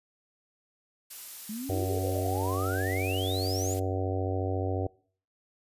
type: noise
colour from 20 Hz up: blue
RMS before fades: -41 dBFS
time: 1.1-3.8 s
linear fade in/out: 10 ms
type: exponential sweep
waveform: sine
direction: up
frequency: 206.1 to 7200 Hz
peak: -34 dBFS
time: 1.49-3.74 s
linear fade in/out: 5 ms
type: harmonic tone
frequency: 94.2 Hz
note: F#2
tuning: 32 cents sharp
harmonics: 1 / 3 / 4 / 5 / 6 / 7 / 8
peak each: -30 / -36 / -36 / -36 / -39 / -39 / -39 dBFS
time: 1.69-4.87 s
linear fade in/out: 5 ms
effects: noise-tail reverb RT60 0.5 s tail -24 dB re dry + resampled to 32000 Hz